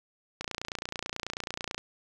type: click train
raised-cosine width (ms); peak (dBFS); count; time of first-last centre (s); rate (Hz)
0.2; -16; 41; 0.41-1.78; 29.2
effects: none